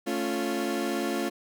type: chord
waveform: 30% pulse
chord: A augmented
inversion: none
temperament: equal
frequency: 220 / 277.2 / 349.2 Hz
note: A3 / C#4 / E#4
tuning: 0 / 0 / 0 cents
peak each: -30 / -29 / -28 dBFS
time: 0.06-1.3 s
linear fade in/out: 20 ms
effects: none